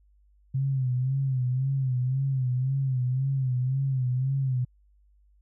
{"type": "tone with vibrato", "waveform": "sine", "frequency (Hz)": 130.81, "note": "C3", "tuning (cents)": 0, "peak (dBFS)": -23, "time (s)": [0.54, 4.65], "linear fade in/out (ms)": 10, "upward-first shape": "sine", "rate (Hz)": 1.9, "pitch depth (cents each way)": 81, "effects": ["added 50 Hz sine -58 dBFS peak until 5.41 s"]}